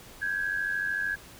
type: tone pair together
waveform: sine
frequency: 1571.6 / 1665 Hz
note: G6 / G#6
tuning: +4 / +4 cents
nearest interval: minor second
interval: 100 cents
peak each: -31 / -29 dBFS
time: 0.21-1.16 s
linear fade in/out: 20 ms
effects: pink hiss -49 dBFS RMS until 1.39 s